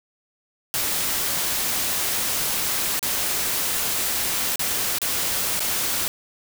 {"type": "noise with dropouts", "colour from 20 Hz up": "white", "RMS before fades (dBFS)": -24, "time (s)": [0.74, 6.08], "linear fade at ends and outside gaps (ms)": 0, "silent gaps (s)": [[2.993, 3.028], [4.558, 4.594], [4.985, 5.017], [5.594, 5.604]], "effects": []}